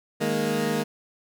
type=chord; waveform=20% pulse; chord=D# suspended fourth; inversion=none; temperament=equal; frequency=155.56 / 207.7 / 233.1 Hz; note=D#3 / G#3 / A#3; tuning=0 / 0 / 0 cents; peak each=-25 / -23 / -22 dBFS; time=0.2-0.84 s; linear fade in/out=20 ms; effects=none